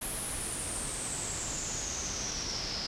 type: noise with low-pass filter sweep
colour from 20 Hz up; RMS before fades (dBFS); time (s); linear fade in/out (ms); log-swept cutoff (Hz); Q
pink; -36; 0.01-2.87; 10; 11000 to 5000; 9.2
effects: none